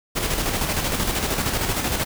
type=noise with tremolo; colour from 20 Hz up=pink; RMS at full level=-22 dBFS; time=0.15-2.05 s; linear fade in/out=20 ms; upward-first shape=square; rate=13 Hz; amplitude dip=40%; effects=none